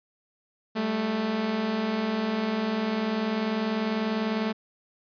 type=tone pair together; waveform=sawtooth; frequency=199.54 / 219.7 Hz; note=G3 / A3; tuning=+31 / -2 cents; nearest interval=major second; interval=167 cents; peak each=-29 / -22 dBFS; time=0.75-4.53 s; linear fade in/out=20 ms; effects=resampled to 11025 Hz